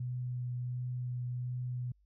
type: tone with vibrato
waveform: sine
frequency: 124.1 Hz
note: B2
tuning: 9 cents sharp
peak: -34 dBFS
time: 0-1.92 s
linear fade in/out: 5 ms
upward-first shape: triangle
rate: 1.4 Hz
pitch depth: 13 cents each way
effects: added 50 Hz sine -65 dBFS peak until 2.05 s